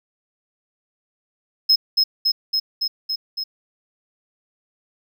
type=tone with echo; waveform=triangle; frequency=5150 Hz; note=E8; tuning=41 cents flat; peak=-10 dBFS; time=1.69-1.76 s; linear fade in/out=10 ms; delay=280 ms; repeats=6; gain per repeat=-2 dB; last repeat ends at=3.44 s; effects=none